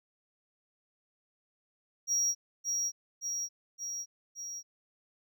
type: tone with echo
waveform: triangle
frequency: 5670 Hz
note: F8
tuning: 25 cents sharp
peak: -25 dBFS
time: 2.07-2.35 s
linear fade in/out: 50 ms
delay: 570 ms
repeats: 4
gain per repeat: -3 dB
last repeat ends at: 4.63 s
effects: none